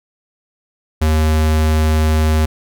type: tone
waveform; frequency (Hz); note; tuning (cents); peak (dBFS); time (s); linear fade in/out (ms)
square; 78; D#2; +5; -12; 1.01-2.46; 10
effects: none